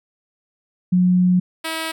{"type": "tone pair in turn", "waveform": ["sine", "5% pulse"], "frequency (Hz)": [181, 322.5], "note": ["F#3", "E4"], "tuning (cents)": [-38, -38], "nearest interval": "minor seventh", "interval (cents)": 1000, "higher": "second", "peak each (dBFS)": -12, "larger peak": "neither", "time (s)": [[0.92, 1.4], [1.64, 1.92]], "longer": "first", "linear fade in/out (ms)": 10, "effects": []}